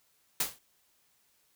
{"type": "noise with exponential decay", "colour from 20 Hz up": "white", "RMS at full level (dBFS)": -25, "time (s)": [0.4, 0.59], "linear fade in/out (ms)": 5, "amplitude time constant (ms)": 41, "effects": ["white hiss -70 dBFS RMS until 1.55 s"]}